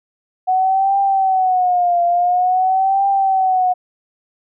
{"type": "tone with vibrato", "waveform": "sine", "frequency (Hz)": 740, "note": "F#5", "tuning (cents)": 0, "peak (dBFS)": -12, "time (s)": [0.47, 3.74], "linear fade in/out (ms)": 20, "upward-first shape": "triangle", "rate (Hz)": 0.48, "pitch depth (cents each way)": 120, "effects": []}